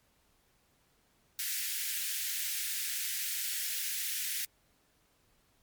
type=high-pass noise; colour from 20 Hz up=white; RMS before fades=-35 dBFS; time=1.39-4.45 s; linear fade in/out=2 ms; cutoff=1600 Hz; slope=48 dB/octave; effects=pink hiss -70 dBFS RMS until 5.62 s + MP3 96 kbps